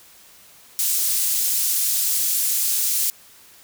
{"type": "high-pass noise", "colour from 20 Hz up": "pink", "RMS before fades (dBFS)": -21, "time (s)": [0.79, 3.1], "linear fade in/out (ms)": 0, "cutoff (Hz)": 7700, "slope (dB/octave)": 12, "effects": ["white hiss -49 dBFS RMS until 3.63 s"]}